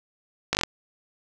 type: slowing click train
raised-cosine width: 0.2 ms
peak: -5 dBFS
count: 6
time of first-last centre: 0.53-0.635 s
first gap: 19 ms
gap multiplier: 1.05
effects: none